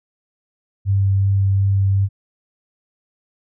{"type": "tone with vibrato", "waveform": "sine", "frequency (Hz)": 98, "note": "G2", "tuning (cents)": 0, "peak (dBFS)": -13, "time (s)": [0.85, 2.09], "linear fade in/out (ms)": 50, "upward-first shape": "sine", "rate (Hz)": 2.7, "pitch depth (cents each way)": 9, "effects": []}